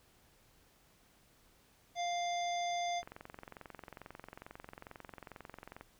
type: harmonic tone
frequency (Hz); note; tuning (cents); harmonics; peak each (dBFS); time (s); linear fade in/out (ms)
698.5; F5; 0; 1 / 3 / 5 / 7 / 9; -34 / -44 / -45 / -52 / -49; 1.95-3.03; 50
type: click train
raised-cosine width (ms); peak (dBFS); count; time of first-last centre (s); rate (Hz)
0.5; -32; 63; 3.03-5.81; 22.3
effects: pink hiss -67 dBFS RMS until 5.99 s